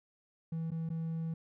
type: tone with dropouts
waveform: triangle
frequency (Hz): 163.1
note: E3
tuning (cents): -18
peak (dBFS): -31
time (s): 0.52-1.34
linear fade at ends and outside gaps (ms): 5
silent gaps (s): 0.706-0.716 / 0.891-0.901
effects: tanh soft clip ceiling -27 dBFS